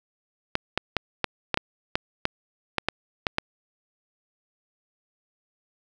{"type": "clicks", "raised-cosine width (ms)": 0.3, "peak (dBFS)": -6, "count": 12, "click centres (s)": [0.554, 0.776, 0.967, 1.243, 1.543, 1.574, 1.955, 2.254, 2.783, 2.886, 3.268, 3.384], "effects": []}